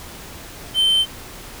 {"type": "tone", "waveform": "triangle", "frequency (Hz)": 3096, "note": "G7", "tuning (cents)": -22, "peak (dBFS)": -12, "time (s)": [0.74, 1.06], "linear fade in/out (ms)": 50, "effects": ["pink hiss -37 dBFS RMS until 1.6 s"]}